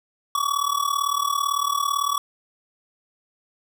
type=tone with amplitude modulation; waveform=square; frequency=1135 Hz; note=C#6; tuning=41 cents sharp; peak=-18 dBFS; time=0.35-2.18 s; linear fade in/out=2 ms; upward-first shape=sine; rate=37.9 Hz; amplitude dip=85%; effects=none